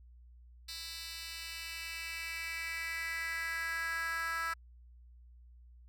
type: tone with high-pass filter sweep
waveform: 10% pulse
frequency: 329.6 Hz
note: E4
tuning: in tune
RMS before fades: -39 dBFS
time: 0.68-4.54 s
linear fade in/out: 10 ms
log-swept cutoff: 3700 to 1400 Hz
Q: 3.7
effects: added 60 Hz sine -54 dBFS peak until 5.88 s